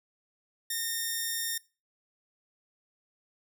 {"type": "tone", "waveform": "5% pulse", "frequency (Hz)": 1830, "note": "A#6", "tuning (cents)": -32, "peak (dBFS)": -20, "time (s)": [0.7, 1.58], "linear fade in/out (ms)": 5, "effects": ["noise-tail reverb RT60 0.3 s tail -22 dB re dry"]}